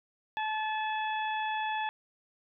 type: harmonic tone with a mistuned harmonic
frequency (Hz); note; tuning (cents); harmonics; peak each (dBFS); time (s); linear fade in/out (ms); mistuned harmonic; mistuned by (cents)
866; A5; -28; 1 / 2 / 3 / 4; -31 / -37 / -41 / -43; 0.37-1.89; 0; 4; -33
effects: none

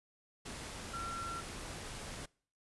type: tone in noise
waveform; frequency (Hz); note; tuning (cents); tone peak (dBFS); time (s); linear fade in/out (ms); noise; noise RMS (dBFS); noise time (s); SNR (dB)
sine; 1362; F6; -44; -39; 0.93-1.41; 10; pink; -45; 0.45-2.26; +3
effects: noise-tail reverb RT60 0.5 s tail -25 dB re dry + resampled to 24000 Hz

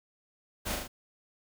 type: noise with echo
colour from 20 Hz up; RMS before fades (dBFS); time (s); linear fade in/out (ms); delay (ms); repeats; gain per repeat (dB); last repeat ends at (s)
pink; -34; 0.65-0.76; 20; 40; 3; -3; 0.88
effects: none

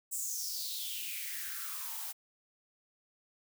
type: noise with high-pass filter sweep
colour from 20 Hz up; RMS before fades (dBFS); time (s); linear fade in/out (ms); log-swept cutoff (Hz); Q
blue; -39; 0.11-2.13; 20; 8100 to 740; 5.3
effects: none

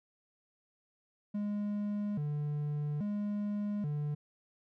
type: tone with vibrato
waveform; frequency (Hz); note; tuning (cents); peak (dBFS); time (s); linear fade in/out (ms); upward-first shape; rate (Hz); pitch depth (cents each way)
triangle; 174.61; F3; 0; -30; 1.34-4.15; 10; square; 0.6; 290
effects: none

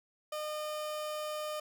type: tone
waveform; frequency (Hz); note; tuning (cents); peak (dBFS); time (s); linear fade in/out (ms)
30% pulse; 608; D#5; -40; -33; 0.32-1.6; 5
effects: none

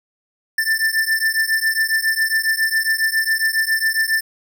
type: beating tone pair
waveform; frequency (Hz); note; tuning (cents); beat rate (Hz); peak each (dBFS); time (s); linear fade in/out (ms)
square; 1772 / 1779.3; A6 / A6; +12 / +19; 7.3; -20; 0.58-4.21; 5
effects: none

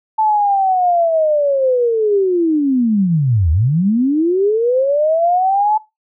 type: linear two-way sweep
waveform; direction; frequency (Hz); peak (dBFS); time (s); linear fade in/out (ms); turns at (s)
sine; down then up; 880 to 73.8 to 870; -11; 0.18-5.78; 10; 3.51
effects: noise-tail reverb RT60 0.2 s tail -17 dB re dry

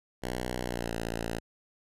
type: tone with pitch glide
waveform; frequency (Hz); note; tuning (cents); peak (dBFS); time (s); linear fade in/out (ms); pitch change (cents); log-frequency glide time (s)
5% pulse; 61.74 to 56.94; B1 to A#1; 0 to -40; -21; 0.22-1.4; 20; -140; 0.64-0.93
effects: resampled to 32000 Hz

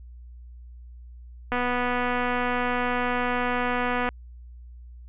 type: click train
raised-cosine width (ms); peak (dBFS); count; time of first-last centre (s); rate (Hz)
0.5; -12; 633; 1.52-4.089; 246
effects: added 60 Hz sine -41 dBFS peak until 5.08 s + resampled to 8000 Hz

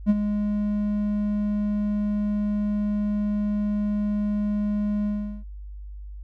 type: tone with ADSR envelope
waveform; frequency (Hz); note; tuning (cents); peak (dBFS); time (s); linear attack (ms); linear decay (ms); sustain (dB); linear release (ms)
triangle; 207.7; G#3; 0; -11; 0.06-5.44; 39; 36; -9; 380
effects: added 50 Hz sine -35 dBFS peak until 6.23 s

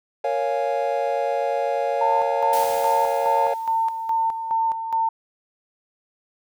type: chord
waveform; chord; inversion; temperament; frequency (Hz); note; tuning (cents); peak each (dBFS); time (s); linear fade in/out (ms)
triangle; Bb minor seventh; none; equal; 466.2 / 554.4 / 698.5 / 830.6; Bb4 / Db5 / F5 / Ab5; 0 / 0 / 0 / 0; -26 / -22 / -24 / -26; 0.24-3.54; 5
type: tone with tremolo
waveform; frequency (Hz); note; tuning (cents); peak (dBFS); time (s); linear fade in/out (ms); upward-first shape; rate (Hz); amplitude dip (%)
sine; 902; A5; +43; -18; 2.01-5.09; 5; square; 2.4; 60
type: noise with exponential decay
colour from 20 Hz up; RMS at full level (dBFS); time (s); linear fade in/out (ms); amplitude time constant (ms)
white; -31; 2.53-4.56; 2; 440
effects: none

